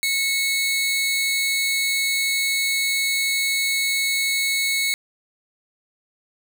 sawtooth tone pair together, 2194 / 3895 Hz, C#7 / B7, -18 / -25 cents, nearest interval minor seventh, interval 993 cents, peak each -17 / -24 dBFS, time 0.03-4.94 s, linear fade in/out 0 ms, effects none

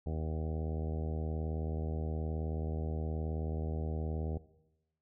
harmonic tone with a mistuned harmonic, 78.9 Hz, D#2, 25 cents sharp, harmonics 1 / 2 / 3 / 4 / 5 / 6 / 7 / 8 / 9 / 10, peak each -35 / -40 / -45 / -48 / -47 / -48 / -52 / -52 / -54 / -55 dBFS, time 0.06-4.38 s, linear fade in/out 5 ms, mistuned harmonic 10, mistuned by -18 cents, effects noise-tail reverb RT60 0.9 s tail -17 dB re dry

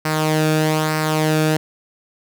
sawtooth tone with flanger, 155.56 Hz, D#3, in tune, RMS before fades -18 dBFS, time 0.05-1.57 s, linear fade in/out 5 ms, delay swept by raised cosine 0.29 to 1 ms, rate 1.1 Hz, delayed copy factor -0.55, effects none

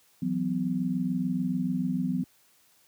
sine chord, E suspended second, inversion none, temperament equal with one note detuned, 164.81 / 185 / 251.8 Hz, E3 / F#3 / B3, 0 / 0 / +34 cents, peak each -33 / -29 / -29 dBFS, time 0.22-2.24 s, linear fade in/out 5 ms, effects white hiss -63 dBFS RMS until 2.87 s + high-pass 60 Hz 12 dB/octave

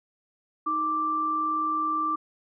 sine tone pair together, 313.3 / 1174.7 Hz, D#4 / D6, +12 / 0 cents, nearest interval octave + major seventh, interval 2288 cents, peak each -34 / -24 dBFS, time 0.66-2.16 s, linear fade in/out 10 ms, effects none

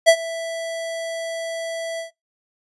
square tone with ADSR envelope, 660 Hz, E5, 2 cents sharp, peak -7 dBFS, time 0.06-2.11 s, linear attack 27 ms, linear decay 70 ms, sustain -19 dB, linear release 120 ms, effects noise-tail reverb RT60 0.2 s tail -25 dB re dry + resampled to 24000 Hz

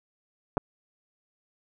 clicks, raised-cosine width 1 ms, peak -12 dBFS, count 2, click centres 0.571 / 0.578 s, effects none

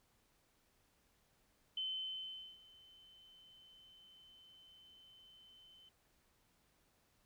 sine tone with ADSR envelope, 3062 Hz, G7, 41 cents flat, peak -37 dBFS, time 1.77-5.89 s, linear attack 4 ms, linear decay 800 ms, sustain -23 dB, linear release 3 ms, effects pink hiss -75 dBFS RMS until 7.25 s

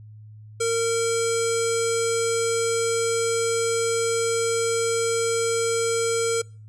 square tone with low-pass filter, 460 Hz, A#4, 23 cents flat, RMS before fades -23 dBFS, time 0.6-6.42 s, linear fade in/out 10 ms, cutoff 8000 Hz, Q 5.3, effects noise-tail reverb RT60 0.4 s tail -26 dB re dry + added 107 Hz sine -41 dBFS peak until 6.68 s

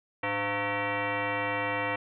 sine tone with frequency modulation, 700 Hz, F5, 4 cents sharp, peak -27 dBFS, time 0.23-1.96 s, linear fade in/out 5 ms, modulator 404 Hz, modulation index 4.6, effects none

